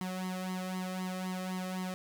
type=tone with flanger; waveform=sawtooth; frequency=185 Hz; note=F#3; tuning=in tune; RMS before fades=-37 dBFS; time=0.01-1.94 s; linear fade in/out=0 ms; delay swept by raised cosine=0.97 to 1.63 ms; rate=3.9 Hz; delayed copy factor=+0.85; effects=none